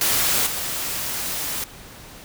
white noise with level steps, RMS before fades -20 / -27 dBFS, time 0.01-1.64 s, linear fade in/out 2 ms, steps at 0.46 s, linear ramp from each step 10 ms, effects pink hiss -42 dBFS RMS until 2.24 s

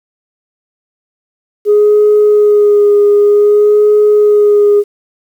sine tone with vibrato, 415.3 Hz, G#4, in tune, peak -3 dBFS, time 1.65-4.84 s, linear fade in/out 50 ms, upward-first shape sine, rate 0.54 Hz, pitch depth 20 cents each way, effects tanh soft clip ceiling -1 dBFS + 7-bit

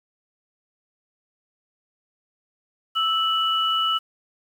sine tone pair together, 1314.5 / 2951 Hz, E6 / F#7, -5 / -5 cents, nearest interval octave + major second, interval 1400 cents, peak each -22 dBFS, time 2.95-3.99 s, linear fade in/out 20 ms, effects 8-bit

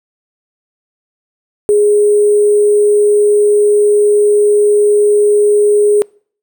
sine tone with sample-and-hold, 415.3 Hz, G#4, in tune, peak -6 dBFS, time 1.69-6.02 s, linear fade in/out 0 ms, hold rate 8820 Hz, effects noise-tail reverb RT60 0.5 s tail -26 dB re dry

